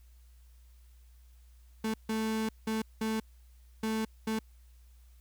35% pulse tone bursts at uneven times, 220.2 Hz, A3, 2 cents sharp, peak -28 dBFS, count 6, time 1.84-1.94 / 2.09-2.49 / 2.67-2.82 / 3.01-3.2 / 3.83-4.05 / 4.27-4.39 s, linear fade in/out 5 ms, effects added 60 Hz sine -54 dBFS peak until 5.2 s + white hiss -70 dBFS RMS until 5.2 s

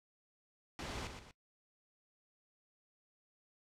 pink noise with echo, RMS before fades -43 dBFS, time 0.79-1.07 s, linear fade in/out 0 ms, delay 120 ms, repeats 2, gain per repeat -7 dB, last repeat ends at 1.31 s, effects noise-tail reverb RT60 0.1 s tail -20 dB re dry + low-pass 6000 Hz 12 dB/octave

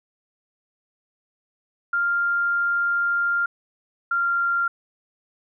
sine tone pair in turn, 1396.9 / 1387.3 Hz, F6 / F6, 0 / -12 cents, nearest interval unison, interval 12 cents, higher first, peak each -19 dBFS, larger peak neither, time 1.93-3.46 / 4.11-4.68 s, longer first, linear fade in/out 5 ms, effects none

